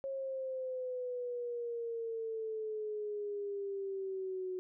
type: exponential sweep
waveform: sine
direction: down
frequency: 544 to 367 Hz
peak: -36 dBFS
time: 0.04-4.59 s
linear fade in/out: 0 ms
effects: none